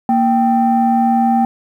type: tone pair together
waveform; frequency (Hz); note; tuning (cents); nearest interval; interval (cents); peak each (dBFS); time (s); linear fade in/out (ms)
sine; 233.3 / 782.6; A#3 / G5; +2 / -3; octave + major sixth; 2095; -12; 0.09-1.45; 2
effects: tanh soft clip ceiling -5 dBFS + 8-bit